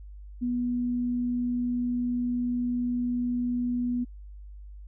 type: tone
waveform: sine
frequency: 244.3 Hz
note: B3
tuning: 19 cents flat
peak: -25 dBFS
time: 0.41-4.05 s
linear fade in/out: 20 ms
effects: added 50 Hz sine -41 dBFS peak until 4.87 s